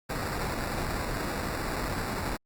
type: noise with sample-and-hold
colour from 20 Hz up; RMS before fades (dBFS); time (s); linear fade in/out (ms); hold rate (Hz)
pink; -32; 0.09-2.37; 10; 3150
effects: Opus 48 kbps